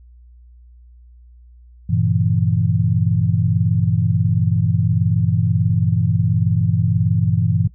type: chord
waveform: sine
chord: G diminished seventh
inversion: none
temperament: equal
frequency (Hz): 98 / 116.54 / 138.59 / 164.81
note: G2 / Bb2 / Db3 / Fb3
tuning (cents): 0 / 0 / 0 / 0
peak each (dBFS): -19 / -19 / -24 / -19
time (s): 1.89-7.68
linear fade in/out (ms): 10
effects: noise-tail reverb RT60 0.1 s tail -18 dB re dry + added 60 Hz sine -42 dBFS peak until 7.74 s